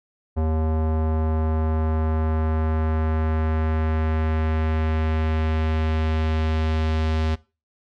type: tone with low-pass filter sweep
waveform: square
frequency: 79 Hz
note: D#2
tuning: 27 cents sharp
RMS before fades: -22 dBFS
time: 0.36-7.36 s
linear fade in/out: 20 ms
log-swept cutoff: 790 to 4100 Hz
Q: 1.1
effects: noise-tail reverb RT60 0.3 s tail -20 dB re dry